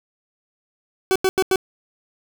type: tone bursts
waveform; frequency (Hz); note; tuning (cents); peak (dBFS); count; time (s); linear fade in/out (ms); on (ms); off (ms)
40% pulse; 378.5; F#4; +39; -14; 4; 1.11-1.558; 0; 46; 88
effects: none